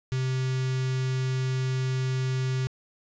square tone with notch filter, 130 Hz, C3, 11 cents flat, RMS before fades -27 dBFS, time 0.12-2.67 s, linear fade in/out 0 ms, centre 720 Hz, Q 0.69, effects resampled to 16000 Hz + 11-bit

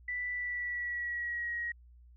sine tone with pitch glide, 1975.5 to 1895 Hz, B6 to A#6, 0 to +28 cents, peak -33 dBFS, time 0.08-1.72 s, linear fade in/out 5 ms, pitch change -72 cents, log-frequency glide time 0.31-1.53 s, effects added 60 Hz sine -54 dBFS peak until 2.16 s

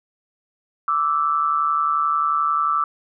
sine tone pair together, 1167.2 / 1318.5 Hz, D6 / E6, -11 / 0 cents, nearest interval major second, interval 211 cents, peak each -20 dBFS, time 0.88-2.84 s, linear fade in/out 2 ms, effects none

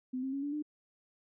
sine tone with pitch steps, 255.3 / 265.8 / 276.8 / 288.2 / 300.1 Hz, C4 / C4 / C#4 / D4 / D4, -42 / +27 / -2 / -33 / +38 cents, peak -33 dBFS, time 0.13-0.625 s, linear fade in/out 10 ms, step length 99 ms, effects none

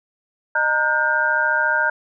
sine tone cluster, 613 / 921 / 1441 / 1575 Hz, D#5 / A#5 / F#6 / G6, -26 / -21 / -46 / +8 cents, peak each -26 / -23 / -20 / -20 dBFS, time 0.55-1.9 s, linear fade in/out 5 ms, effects none

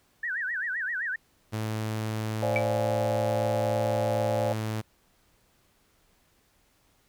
sine tone with vibrato, 1692 Hz, G#6, 32 cents sharp, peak -28 dBFS, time 0.23-1.16 s, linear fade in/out 5 ms, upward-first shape sine, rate 7.7 Hz, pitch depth 230 cents each way
sawtooth tone, 109.2 Hz, A2, 13 cents flat, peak -25 dBFS, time 1.52-4.82 s, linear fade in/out 20 ms
sine chord, D half-diminished seventh, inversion third, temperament equal, 523.3 / 587.3 / 698.5 / 830.6 Hz, C5 / D5 / F5 / Ab5, 0 / 0 / 0 / 0 cents, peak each -29 / -29 / -35 / -35 dBFS, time 2.42-4.53 s, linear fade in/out 5 ms
sine tone with exponential decay, 2305 Hz, D7, 33 cents flat, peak -21 dBFS, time 2.56-2.66 s, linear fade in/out 1 ms, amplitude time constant 20 ms
effects pink hiss -66 dBFS RMS until 7.08 s

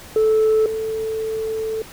sine tone pair in turn, 436.8 / 441.1 Hz, A4 / A4, -13 / +4 cents, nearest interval unison, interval 17 cents, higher second, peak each -11 / -21 dBFS, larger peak first, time 0.16-0.66 / 0.66-1.82 s, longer second, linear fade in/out 2 ms, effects tanh soft clip ceiling -11 dBFS + pink hiss -40 dBFS RMS until 1.92 s

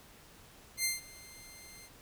10% pulse tone with ADSR envelope, 2095 Hz, C7, 2 cents sharp, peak -19 dBFS, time 0.77-1.9 s, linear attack 74 ms, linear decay 160 ms, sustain -23 dB, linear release 53 ms, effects pink hiss -57 dBFS RMS until 2.01 s

